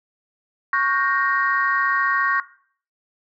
sine chord, G half-diminished seventh, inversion second, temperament equal with one note detuned, 1108.7 / 1433.7 / 1568 / 1864.7 Hz, Db6 / F6 / G6 / Bb6, 0 / +45 / 0 / 0 cents, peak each -20 / -25 / -24 / -22 dBFS, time 0.73-2.4 s, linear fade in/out 2 ms, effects noise-tail reverb RT60 0.5 s tail -17 dB re dry + tanh soft clip ceiling -7 dBFS

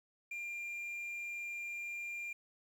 triangle tone with quantisation, 2393 Hz, D7, 32 cents sharp, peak -38 dBFS, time 0.31-2.33 s, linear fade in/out 5 ms, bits 11, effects none

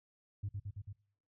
sine tone with echo, 100.6 Hz, G2, 45 cents sharp, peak -34 dBFS, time 0.43-0.49 s, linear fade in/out 10 ms, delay 110 ms, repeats 4, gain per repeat -2 dB, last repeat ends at 0.93 s, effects noise-tail reverb RT60 0.6 s tail -24 dB re dry + tanh soft clip ceiling -32 dBFS

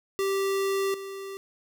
square tone with level steps, 390.7 Hz, G4, 6 cents flat, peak -25 / -36 dBFS, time 0.19-1.37 s, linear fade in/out 0 ms, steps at 0.94 s, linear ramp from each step 2 ms, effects none

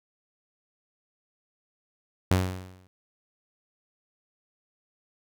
sawtooth tone with exponential decay, 92.5 Hz, F#2, in tune, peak -14 dBFS, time 2.31-2.87 s, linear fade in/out 0 ms, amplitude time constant 120 ms, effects none

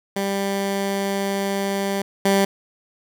15% pulse tone pair in turn, 197.3 / 196.57 Hz, G3 / G3, +11 / +5 cents, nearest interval unison, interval 6 cents, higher first, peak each -15 / -9 dBFS, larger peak second, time 0.16-2.02 / 2.25-2.45 s, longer first, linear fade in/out 5 ms, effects none

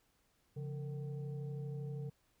sine tone with frequency modulation, 139.7 Hz, C#3, 14 cents sharp, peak -39 dBFS, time 0.56-2.1 s, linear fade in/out 10 ms, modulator 312 Hz, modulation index 0.62, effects pink hiss -75 dBFS RMS until 2.4 s

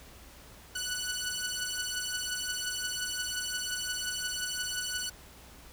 10% pulse beating tone pair, 1479 / 1484.7 Hz, F#6 / F#6, -1 / +6 cents, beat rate 5.7 Hz, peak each -27 dBFS, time 0.75-5.1 s, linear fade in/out 10 ms, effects added 60 Hz sine -56 dBFS peak until 5.72 s + pink hiss -53 dBFS RMS until 5.72 s

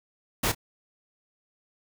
pink noise with echo, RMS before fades -25 dBFS, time 0.43-0.52 s, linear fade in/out 10 ms, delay 29 ms, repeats 1, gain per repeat -15 dB, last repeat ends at 0.549 s, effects none

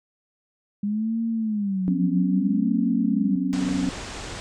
sine tone with vibrato, 201.2 Hz, G3, 45 cents sharp, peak -22 dBFS, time 0.83-3.36 s, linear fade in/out 5 ms, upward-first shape sine, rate 0.61 Hz, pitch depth 220 cents each way
sine chord, F# suspended fourth, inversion none, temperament equal with one note detuned, 185 / 253.2 / 277.2 Hz, F#3 / B3 / C#4, 0 / +43 / 0 cents, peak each -26 / -27 / -25 dBFS, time 1.88-3.89 s, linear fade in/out 0 ms
pink low-pass noise, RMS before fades -35 dBFS, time 3.53-4.4 s, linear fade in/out 0 ms, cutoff 8400 Hz, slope 48 dB/octave
effects none

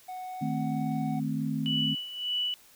triangle tone with pitch glide, 739 to 745 Hz, F#5 to F#5, -2 to +12 cents, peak -34 dBFS, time 0.08-1.2 s, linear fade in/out 10 ms, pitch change +14 cents, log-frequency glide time 0.23-0.56 s
sine chord, A diminished, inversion second, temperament equal, 155.56 / 220 / 261.6 Hz, Eb3 / A3 / C4, 0 / 0 / 0 cents, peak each -32 dBFS, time 0.41-1.95 s, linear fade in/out 10 ms
sine tone with tremolo, 2960 Hz, F#7, in tune, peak -26 dBFS, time 1.66-2.54 s, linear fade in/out 0 ms, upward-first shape sine, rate 1.7 Hz, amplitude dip 75%
effects white hiss -57 dBFS RMS until 2.75 s

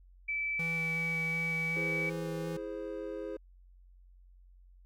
sine tone with pitch glide, 2313 to 2284 Hz, D7 to D7, -27 to -49 cents, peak -31 dBFS, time 0.28-2.1 s, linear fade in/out 10 ms, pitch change -22 cents, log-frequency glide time 0.75-1.05 s
square tone with vibrato, 164.3 Hz, E3, 5 cents flat, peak -38 dBFS, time 0.59-2.57 s, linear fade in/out 5 ms, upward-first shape square, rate 2.7 Hz, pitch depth 10 cents each way
triangle chord, E augmented, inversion none, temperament equal, 329.6 / 415.3 / 523.3 Hz, E4 / G#4 / B#4, 0 / 0 / 0 cents, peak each -40 / -39 / -39 dBFS, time 1.76-3.37 s, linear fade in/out 5 ms
effects added 45 Hz sine -55 dBFS peak until 4.85 s

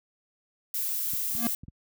violet noise, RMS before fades -30 dBFS, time 0.74-1.55 s, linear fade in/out 2 ms
clicks, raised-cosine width 5 ms, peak -29 dBFS, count 4, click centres 1.136 / 1.35 / 1.635 / 1.683 s
square tone with exponential growth, 233.1 Hz, A#3, in tune, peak -23 dBFS, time 1.29-1.47 s, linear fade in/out 2 ms, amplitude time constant 38 ms
effects high-pass 60 Hz 12 dB/octave

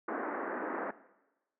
pink band-pass noise, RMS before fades -37 dBFS, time 0.08-0.91 s, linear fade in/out 5 ms, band 240 to 1800 Hz, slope 48 dB/octave, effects noise-tail reverb RT60 1.0 s tail -17 dB re dry

